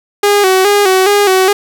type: tone with vibrato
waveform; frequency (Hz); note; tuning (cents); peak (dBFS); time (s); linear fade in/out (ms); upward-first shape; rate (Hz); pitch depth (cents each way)
sawtooth; 392; G4; 0; -3; 0.23-1.53; 5; square; 2.4; 72
effects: none